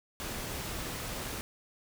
pink noise, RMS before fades -38 dBFS, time 0.2-1.41 s, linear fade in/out 0 ms, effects none

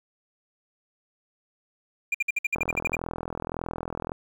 triangle tone bursts, 2400 Hz, D7, 37 cents sharp, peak -20 dBFS, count 11, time 2.12-2.955 s, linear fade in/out 5 ms, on 25 ms, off 56 ms
click train, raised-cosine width 1 ms, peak -17 dBFS, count 66, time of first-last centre 2.56-4.119 s, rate 41.7 Hz
effects 9-bit

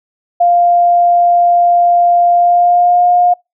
sine tone with pitch glide, 698.5 to 710.7 Hz, F5 to F5, 0 to +30 cents, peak -6 dBFS, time 0.4-3.34 s, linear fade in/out 10 ms, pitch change +30 cents, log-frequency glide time 2.34-3.05 s, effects noise-tail reverb RT60 0.2 s tail -26 dB re dry

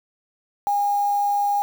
sine tone with quantisation, 814 Hz, G#5, 35 cents flat, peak -18 dBFS, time 0.67-1.62 s, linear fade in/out 0 ms, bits 6, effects none

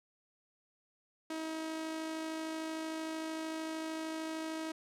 sawtooth tone with amplitude modulation, 318.8 Hz, D#4, 42 cents sharp, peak -32 dBFS, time 1.3-4.72 s, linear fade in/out 5 ms, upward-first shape sine, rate 53.2 Hz, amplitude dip 30%, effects low-pass 10000 Hz 12 dB/octave

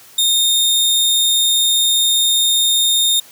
sawtooth tone, 3665 Hz, A#7, 30 cents flat, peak -9 dBFS, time 0.18-3.2 s, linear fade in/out 5 ms, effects white hiss -43 dBFS RMS until 3.31 s + high-pass 80 Hz 12 dB/octave

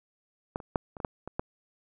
clicks, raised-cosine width 1 ms, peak -16 / -29 / -11 / -28 / -24 / -14 / -24 / -15 dBFS, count 8, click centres 0.559 / 0.602 / 0.758 / 0.968 / 1.002 / 1.048 / 1.276 / 1.395 s, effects none

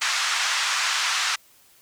pink band-pass noise, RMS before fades -24 dBFS, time 0.01-1.36 s, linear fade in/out 10 ms, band 1100 to 7100 Hz, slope 24 dB/octave, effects white hiss -56 dBFS RMS until 1.81 s

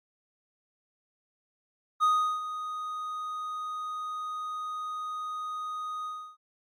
triangle tone with ADSR envelope, 1244.5 Hz, D#6, in tune, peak -18 dBFS, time 2-6.37 s, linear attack 33 ms, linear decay 370 ms, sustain -13 dB, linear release 320 ms, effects Opus 48 kbps

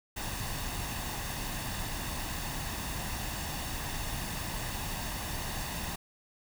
pink noise with comb filter, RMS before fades -36 dBFS, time 0.16-5.96 s, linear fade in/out 10 ms, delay 1.1 ms, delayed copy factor +0.5, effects none

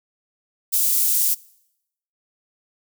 white high-pass noise, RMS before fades -19 dBFS, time 0.72-1.35 s, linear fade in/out 20 ms, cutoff 8100 Hz, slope 12 dB/octave, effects noise-tail reverb RT60 0.8 s tail -23 dB re dry

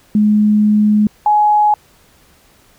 sine tone pair in turn, 210.7 / 839.9 Hz, G#3 / G#5, +25 / +19 cents, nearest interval 2 octaves, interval 2394 cents, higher second, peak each -8 / -8 dBFS, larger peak neither, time 0.15-1.07 / 1.26-1.74 s, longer first, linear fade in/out 2 ms, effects pink hiss -50 dBFS RMS until 2.78 s

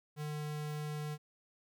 square tone, 150.3 Hz, D3, 40 cents sharp, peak -38 dBFS, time 0.16-1.18 s, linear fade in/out 50 ms, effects none

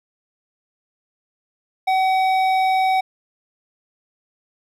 sine tone with hard clipping, 757 Hz, F#5, 39 cents sharp, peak -17 dBFS, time 1.87-3.01 s, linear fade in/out 10 ms, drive 10 dB, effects none

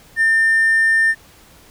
triangle tone with hard clipping, 1800 Hz, A6, 39 cents sharp, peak -12 dBFS, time 0.16-1.15 s, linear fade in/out 50 ms, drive 4 dB, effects pink hiss -47 dBFS RMS until 1.7 s

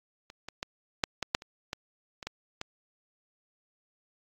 clicks, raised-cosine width 0.2 ms, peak -29 / -22 / -16 / -7 / -13 / -6 / -28 / -16 / -23 / -17 / -18 dBFS, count 11, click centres 0.301 / 0.486 / 0.629 / 1.038 / 1.227 / 1.349 / 1.421 / 1.731 / 2.228 / 2.27 / 2.614 s, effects AAC 48 kbps

